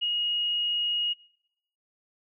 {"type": "tone", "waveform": "sine", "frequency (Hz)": 2879, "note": "F#7", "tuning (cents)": -48, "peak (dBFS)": -24, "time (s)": [0.01, 1.14], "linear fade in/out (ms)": 20, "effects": ["noise-tail reverb RT60 0.8 s tail -22 dB re dry"]}